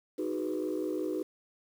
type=chord; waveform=sine; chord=G# minor seventh; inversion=second; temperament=equal; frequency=311.1 / 370 / 415.3 / 493.9 Hz; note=D#4 / F#4 / G#4 / B4; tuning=0 / 0 / 0 / 0 cents; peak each=-33 / -34 / -38 / -37 dBFS; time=0.18-1.23 s; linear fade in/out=10 ms; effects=tanh soft clip ceiling -24 dBFS + 9-bit